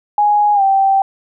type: tone with pitch glide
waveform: sine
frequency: 830.6 to 779.5 Hz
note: G#5 to G5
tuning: 0 to -10 cents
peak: -9 dBFS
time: 0.18-1.02 s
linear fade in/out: 2 ms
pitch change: -110 cents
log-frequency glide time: 0.54-0.62 s
effects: none